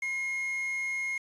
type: tone with quantisation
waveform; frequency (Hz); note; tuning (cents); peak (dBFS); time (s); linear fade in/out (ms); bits
triangle; 2148; C7; +45; -28; 0.02-1.18; 5; 8
effects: resampled to 24000 Hz